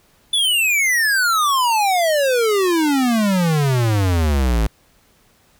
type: exponential sweep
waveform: square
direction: down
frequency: 3520 to 52 Hz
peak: -15 dBFS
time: 0.33-4.67 s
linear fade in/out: 5 ms
effects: pink hiss -56 dBFS RMS until 5.59 s